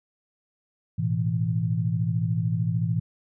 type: chord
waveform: sine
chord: A suspended second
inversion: none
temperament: equal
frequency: 110 / 123.47 / 164.81 Hz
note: A2 / B2 / E3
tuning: 0 / 0 / 0 cents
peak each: -26 / -28 / -26 dBFS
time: 0.98-3 s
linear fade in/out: 10 ms
effects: none